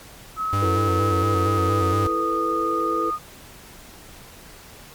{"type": "tone with pitch glide", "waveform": "sine", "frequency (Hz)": [1284, 1229.6], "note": ["E6", "D#6"], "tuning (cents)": [-46, -21], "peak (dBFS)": -22, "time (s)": [0.36, 3.19], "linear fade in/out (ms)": 50, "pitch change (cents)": -75, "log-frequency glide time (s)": [1.02, 2.35]}
{"type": "tone with vibrato", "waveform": "45% pulse", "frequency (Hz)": 95.8, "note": "G2", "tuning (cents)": -39, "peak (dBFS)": -21, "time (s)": [0.53, 2.07], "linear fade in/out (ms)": 0, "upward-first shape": "square", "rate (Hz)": 4.3, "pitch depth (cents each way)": 67}
{"type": "chord", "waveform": "sine", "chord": "E suspended fourth", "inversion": "none", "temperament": "equal with one note detuned", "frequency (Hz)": [332.1, 440, 493.9], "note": ["E4", "A4", "B4"], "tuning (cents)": [13, 0, 0], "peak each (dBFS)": [-26, -28, -29], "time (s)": [0.61, 3.11], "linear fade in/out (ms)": 20}
{"effects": ["pink hiss -44 dBFS RMS until 4.94 s", "MP3 96 kbps"]}